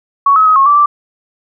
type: tone with pitch steps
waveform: sine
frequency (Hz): 1117 / 1281 / 1265 / 1088 / 1163 / 1171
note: C#6 / E6 / D#6 / C#6 / D6 / D6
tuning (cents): +13 / -50 / +28 / -33 / -17 / -5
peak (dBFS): -5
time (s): 0.26-0.86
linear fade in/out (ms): 5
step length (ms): 100
effects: none